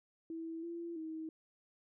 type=tone with pitch steps; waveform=sine; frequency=327.2 / 339.2 / 318.4 Hz; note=E4 / E4 / D#4; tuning=-13 / +50 / +40 cents; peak=-40 dBFS; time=0.3-1.29 s; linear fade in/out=2 ms; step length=330 ms; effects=none